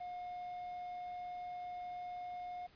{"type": "tone", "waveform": "triangle", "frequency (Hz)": 717, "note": "F5", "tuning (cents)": 45, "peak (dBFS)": -40, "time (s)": [0, 2.67], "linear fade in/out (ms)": 10, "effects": ["pink hiss -65 dBFS RMS until 2.75 s", "resampled to 11025 Hz"]}